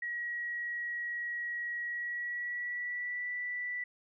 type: tone with pitch glide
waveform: sine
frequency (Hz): 1909 to 1968.3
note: A#6 to B6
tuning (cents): +41 to -6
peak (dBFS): -34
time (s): 0.02-3.84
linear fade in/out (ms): 5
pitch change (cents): +53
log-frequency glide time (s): 1.81-3.29
effects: none